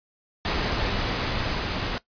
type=noise with level ramp; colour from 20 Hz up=pink; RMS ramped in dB=-25 to -28 dBFS; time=0.45-1.98 s; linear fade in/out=0 ms; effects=noise-tail reverb RT60 0.1 s tail -17 dB re dry + resampled to 11025 Hz